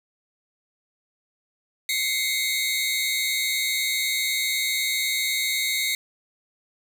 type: tone cluster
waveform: sawtooth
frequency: 2084 / 2204 / 3784 Hz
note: C7 / C#7 / A#7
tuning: -7 / -11 / +25 cents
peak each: -24 dBFS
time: 1.89-5.95 s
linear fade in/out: 2 ms
effects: none